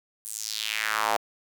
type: tone with high-pass filter sweep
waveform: square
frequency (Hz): 54.3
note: A1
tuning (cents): -22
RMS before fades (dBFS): -29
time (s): 0.25-1.17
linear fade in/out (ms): 0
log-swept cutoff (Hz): 10000 to 690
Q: 2.6
effects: 8-bit